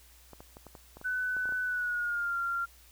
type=clicks; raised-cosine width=1 ms; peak=-33 dBFS; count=11; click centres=0.333 / 0.405 / 0.569 / 0.667 / 0.752 / 0.97 / 1.014 / 1.367 / 1.456 / 1.491 / 1.523 s
type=tone with pitch glide; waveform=sine; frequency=1501 to 1384.4 Hz; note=F#6 to F6; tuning=+24 to -16 cents; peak=-29 dBFS; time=1.04-2.66 s; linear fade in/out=20 ms; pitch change=-140 cents; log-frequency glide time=1.63-2.37 s
effects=added 60 Hz sine -58 dBFS peak until 2.91 s + white hiss -59 dBFS RMS until 2.91 s